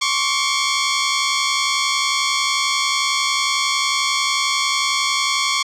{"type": "tone pair together", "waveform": "10% pulse", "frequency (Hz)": [1073.9, 1145], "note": ["C6", "D6"], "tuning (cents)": [45, -44], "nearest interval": "minor second", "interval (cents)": 111, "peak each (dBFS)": -11, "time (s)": [0.01, 5.63], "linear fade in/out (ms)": 10, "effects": ["low-pass 8000 Hz 12 dB/octave"]}